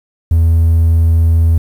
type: tone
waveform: triangle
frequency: 82.41 Hz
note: E2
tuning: in tune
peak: -4 dBFS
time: 0.31-1.58 s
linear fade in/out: 5 ms
effects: tanh soft clip ceiling -1 dBFS + 7-bit